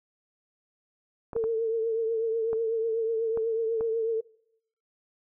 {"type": "clicks", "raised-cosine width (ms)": 1, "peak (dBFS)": -24, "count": 6, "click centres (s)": [1.332, 1.364, 1.44, 2.531, 3.374, 3.809]}
{"type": "tone with vibrato", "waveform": "sine", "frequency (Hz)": 451.2, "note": "A4", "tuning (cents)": 44, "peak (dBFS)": -24, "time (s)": [1.35, 4.21], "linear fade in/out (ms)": 10, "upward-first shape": "triangle", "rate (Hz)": 8.1, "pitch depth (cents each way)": 51}
{"effects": ["noise-tail reverb RT60 0.7 s tail -21 dB re dry"]}